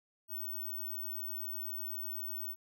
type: tone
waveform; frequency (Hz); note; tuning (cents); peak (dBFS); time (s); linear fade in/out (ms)
sine; 15804; B9; 0; -37; 0.28-2.56; 50
effects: none